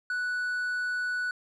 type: tone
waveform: triangle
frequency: 1480 Hz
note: F#6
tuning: in tune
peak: -26 dBFS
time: 0.1-1.31 s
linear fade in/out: 2 ms
effects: resampled to 24000 Hz